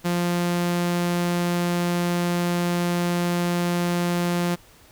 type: tone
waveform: sawtooth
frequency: 174.61 Hz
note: F3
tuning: in tune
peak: -17 dBFS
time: 0.04-4.56 s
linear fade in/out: 20 ms
effects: pink hiss -52 dBFS RMS until 4.91 s